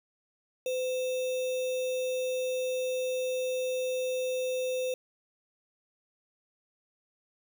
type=tone with sample-and-hold; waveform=sine; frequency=510 Hz; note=C5; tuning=44 cents flat; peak=-28 dBFS; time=0.66-4.94 s; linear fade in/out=2 ms; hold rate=3150 Hz; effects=none